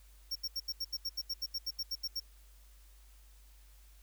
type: tone bursts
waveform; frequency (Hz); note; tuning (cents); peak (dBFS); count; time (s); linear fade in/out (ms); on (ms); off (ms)
square; 5510; F8; -24; -34; 16; 0.31-2.201; 10; 46; 77
effects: added 50 Hz sine -56 dBFS peak until 4.02 s + white hiss -66 dBFS RMS until 4.02 s